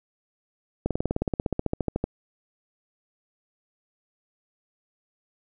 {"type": "slowing click train", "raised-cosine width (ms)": 2, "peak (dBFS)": -11, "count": 20, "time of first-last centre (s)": [0.86, 2.04], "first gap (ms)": 47, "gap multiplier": 1.03, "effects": []}